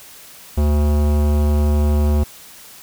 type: tone with hard clipping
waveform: sine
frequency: 74 Hz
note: D2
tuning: 14 cents sharp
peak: -15 dBFS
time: 0.57-2.24 s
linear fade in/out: 10 ms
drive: 18 dB
effects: white hiss -41 dBFS RMS until 2.82 s